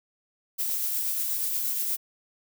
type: noise with tremolo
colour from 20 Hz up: violet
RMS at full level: -27 dBFS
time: 0.58-1.97 s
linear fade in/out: 20 ms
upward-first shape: triangle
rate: 8.4 Hz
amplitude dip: 30%
effects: none